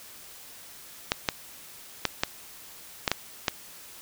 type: clicks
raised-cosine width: 0.2 ms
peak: -5 dBFS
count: 7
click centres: 1.119 / 1.288 / 2.053 / 2.235 / 3.078 / 3.116 / 3.482 s
effects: white hiss -47 dBFS RMS until 4.01 s